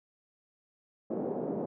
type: band-pass noise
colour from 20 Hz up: white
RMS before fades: -34 dBFS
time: 1.1-1.66 s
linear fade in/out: 10 ms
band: 170 to 550 Hz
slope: 24 dB/octave
effects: none